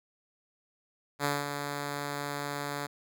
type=tone with ADSR envelope; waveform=5% pulse; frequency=143.8 Hz; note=D3; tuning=36 cents flat; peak=-15 dBFS; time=1.19-2.87 s; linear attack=57 ms; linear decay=200 ms; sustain=-7 dB; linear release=12 ms; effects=none